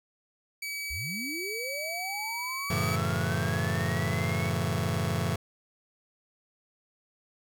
sawtooth tone, 2283 Hz, D7, 50 cents flat, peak -30 dBFS, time 0.62-2.96 s, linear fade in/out 5 ms
sine linear sweep, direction up, 48.43 to 2243 Hz, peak -36 dBFS, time 0.9-4.5 s, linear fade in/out 10 ms
sawtooth chord, F# minor seventh, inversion none, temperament just, 92.5 / 111 / 138.75 / 166.5 Hz, F#2 / A2 / C#3 / E3, 0 / +16 / +2 / +18 cents, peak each -28 dBFS, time 2.7-5.36 s, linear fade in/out 5 ms
effects none

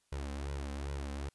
sawtooth tone with flanger, 70 Hz, C#2, 18 cents sharp, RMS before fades -39 dBFS, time 0.12-1.29 s, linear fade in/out 5 ms, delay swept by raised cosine 2 to 3.9 ms, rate 2.5 Hz, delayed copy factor +0.7, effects white hiss -75 dBFS RMS until 1.34 s + resampled to 24000 Hz

